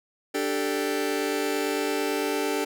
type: chord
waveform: sawtooth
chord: D suspended fourth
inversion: none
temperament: just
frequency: 293.7 / 391.6 / 440.5 Hz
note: D4 / G4 / A4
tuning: 0 / -2 / +2 cents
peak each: -25 dBFS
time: 0.34-2.65 s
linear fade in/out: 10 ms
effects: none